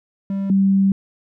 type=tone pair in turn; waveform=triangle / sine; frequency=196 / 194.65 Hz; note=G3 / G3; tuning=0 / -12 cents; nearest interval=unison; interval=12 cents; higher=first; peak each=-18 / -12 dBFS; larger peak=second; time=0.3-0.5 / 0.5-0.92 s; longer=second; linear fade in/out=2 ms; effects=none